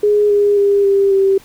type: tone with pitch steps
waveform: sine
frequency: 415.8 / 408.9 / 402.1 / 395.4 / 388.9 Hz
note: G#4 / G#4 / G4 / G4 / G4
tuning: +2 / -27 / +44 / +15 / -14 cents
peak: -9 dBFS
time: 0.03-1.38 s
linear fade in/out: 5 ms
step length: 270 ms
effects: pink hiss -44 dBFS RMS until 1.44 s

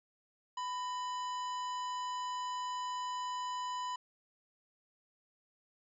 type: harmonic tone with a mistuned harmonic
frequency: 997 Hz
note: B5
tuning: 16 cents sharp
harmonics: 1 / 2 / 3 / 4 / 5 / 7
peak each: -36 / -53 / -48 / -57 / -56 / -54 dBFS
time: 0.57-3.96 s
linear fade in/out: 5 ms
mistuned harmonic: 2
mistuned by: -130 cents
effects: none

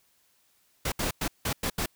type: noise bursts at uneven times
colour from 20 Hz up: pink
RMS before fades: -29 dBFS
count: 6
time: 0.85-0.92 / 0.99-1.11 / 1.21-1.28 / 1.45-1.53 / 1.63-1.7 / 1.78-1.86 s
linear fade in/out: 5 ms
effects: white hiss -67 dBFS RMS until 1.95 s

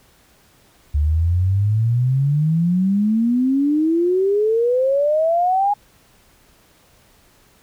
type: exponential sweep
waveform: sine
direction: up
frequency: 71.6 to 831 Hz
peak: -14 dBFS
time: 0.94-5.74 s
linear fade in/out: 10 ms
effects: pink hiss -54 dBFS RMS until 7.62 s

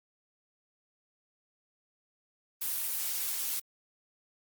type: noise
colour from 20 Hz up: blue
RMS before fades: -33 dBFS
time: 2.61-3.6 s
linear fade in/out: 10 ms
effects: Opus 32 kbps

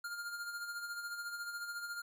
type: tone with tremolo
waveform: square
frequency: 1406 Hz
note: F6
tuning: 11 cents sharp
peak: -39 dBFS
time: 0.04-2.02 s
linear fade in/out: 5 ms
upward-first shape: sine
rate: 14 Hz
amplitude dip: 50%
effects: none

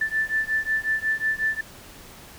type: beating tone pair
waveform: sine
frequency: 1760 / 1765.5 Hz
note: A6 / A6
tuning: 0 / +5 cents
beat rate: 5.5 Hz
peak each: -25 dBFS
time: 0.01-1.61 s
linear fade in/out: 5 ms
effects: pink hiss -45 dBFS RMS until 2.38 s

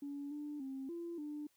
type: tone with pitch steps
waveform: sine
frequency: 284.1 / 295.1 / 267.7 / 340.6 / 297.1 Hz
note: C#4 / D4 / C4 / F4 / D4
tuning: +43 / +8 / +40 / -43 / +20 cents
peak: -40 dBFS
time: 0.02-1.47 s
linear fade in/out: 5 ms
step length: 290 ms
effects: tanh soft clip ceiling -36 dBFS + white hiss -75 dBFS RMS until 1.56 s

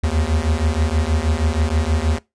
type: beating tone pair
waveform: square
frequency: 75 / 81.3 Hz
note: D2 / E2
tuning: +37 / -23 cents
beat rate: 6.3 Hz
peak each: -20 dBFS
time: 0.03-2.19 s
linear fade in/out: 10 ms
effects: noise-tail reverb RT60 0.2 s tail -22 dB re dry + resampled to 22050 Hz

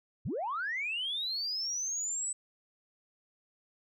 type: linear sweep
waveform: sine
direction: up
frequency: 71.2 to 8060 Hz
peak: -31 dBFS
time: 0.25-2.33 s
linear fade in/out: 10 ms
effects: tanh soft clip ceiling -27 dBFS

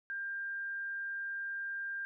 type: tone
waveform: sine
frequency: 1595 Hz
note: G6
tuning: 30 cents sharp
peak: -36 dBFS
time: 0.1-2.05 s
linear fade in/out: 0 ms
effects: none

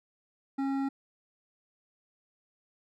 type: tone with hard clipping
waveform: sine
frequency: 272.8 Hz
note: C#4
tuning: 28 cents flat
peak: -30 dBFS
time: 0.58-0.89 s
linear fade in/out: 10 ms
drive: 11 dB
effects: none

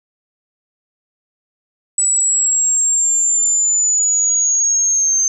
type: linear sweep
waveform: sine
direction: down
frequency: 7902 to 6272 Hz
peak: -12 dBFS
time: 1.98-5.28 s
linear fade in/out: 2 ms
effects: none

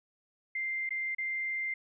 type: tone with dropouts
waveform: sine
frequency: 2093 Hz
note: C7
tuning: in tune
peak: -31 dBFS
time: 0.55-1.74 s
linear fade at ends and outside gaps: 5 ms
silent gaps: 0.892-0.906 / 1.149-1.183 s
effects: none

